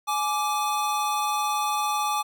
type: tone pair together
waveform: square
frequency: 841 / 1173.8 Hz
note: G#5 / D6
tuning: +22 / -1 cents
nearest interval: tritone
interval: 577 cents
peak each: -27 dBFS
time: 0.07-2.23 s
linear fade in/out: 20 ms
effects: none